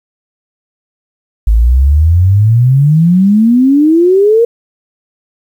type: exponential sweep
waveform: sine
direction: up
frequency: 51.91 to 476 Hz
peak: -4 dBFS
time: 1.47-4.45 s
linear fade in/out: 5 ms
effects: 7-bit